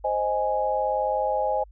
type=chord; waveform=sine; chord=Ab major; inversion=first; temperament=equal; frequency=523.3 / 622.3 / 830.6 Hz; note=C5 / Eb5 / Ab5; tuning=0 / 0 / 0 cents; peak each=-27 / -27 / -25 dBFS; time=0.04-1.64 s; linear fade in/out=10 ms; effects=added 50 Hz sine -46 dBFS peak until 1.71 s